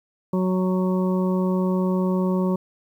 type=harmonic tone; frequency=185 Hz; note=F#3; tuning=in tune; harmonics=1 / 2 / 3 / 5 / 6; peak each=-20 / -26 / -30 / -34 / -36 dBFS; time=0.33-2.56 s; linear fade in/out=5 ms; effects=9-bit